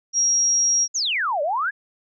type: tone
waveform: sine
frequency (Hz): 5640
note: F8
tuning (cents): +16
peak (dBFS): -16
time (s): 0.13-0.88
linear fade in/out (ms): 50
type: exponential two-way sweep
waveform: sine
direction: down then up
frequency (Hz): 7090 to 554.4 to 1743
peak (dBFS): -20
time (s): 0.94-1.71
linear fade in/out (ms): 20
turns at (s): 1.42
effects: none